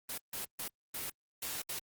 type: noise bursts at uneven times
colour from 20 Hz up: white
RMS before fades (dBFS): -39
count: 6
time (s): 0.09-0.18 / 0.33-0.45 / 0.59-0.68 / 0.94-1.1 / 1.42-1.62 / 1.69-1.79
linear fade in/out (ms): 5
effects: Opus 24 kbps